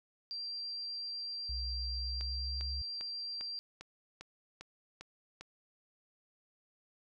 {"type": "tone", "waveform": "sine", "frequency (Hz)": 4723, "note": "D8", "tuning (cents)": 9, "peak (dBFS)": -38, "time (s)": [0.31, 3.59], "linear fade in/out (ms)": 0}
{"type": "tone with pitch glide", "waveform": "sine", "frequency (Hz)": [61.74, 67.72], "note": ["B1", "C#2"], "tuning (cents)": [0, -40], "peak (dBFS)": -37, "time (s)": [1.49, 2.82], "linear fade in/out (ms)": 5, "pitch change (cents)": 160, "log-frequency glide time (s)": [1.96, 2.62]}
{"type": "click train", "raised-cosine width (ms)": 0.2, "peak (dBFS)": -29, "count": 9, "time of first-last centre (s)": [2.21, 5.41], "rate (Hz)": 2.5}
{"effects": []}